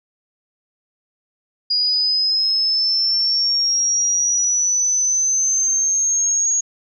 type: linear sweep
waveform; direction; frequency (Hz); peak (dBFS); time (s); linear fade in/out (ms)
sine; up; 4873 to 6645; -15; 1.7-6.61; 10
effects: none